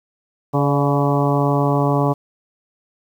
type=harmonic tone with a mistuned harmonic; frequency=141.7 Hz; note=C#3; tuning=38 cents sharp; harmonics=1 / 2 / 3 / 4 / 5 / 6 / 7 / 8; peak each=-18 / -21 / -23 / -24 / -25 / -26 / -26 / -27 dBFS; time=0.53-2.14 s; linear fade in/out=20 ms; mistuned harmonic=4; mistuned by=+45 cents; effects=8-bit